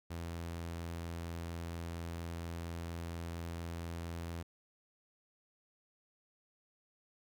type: tone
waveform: sawtooth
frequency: 84.3 Hz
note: E2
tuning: 39 cents sharp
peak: -36 dBFS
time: 0.1-4.43 s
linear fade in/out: 10 ms
effects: none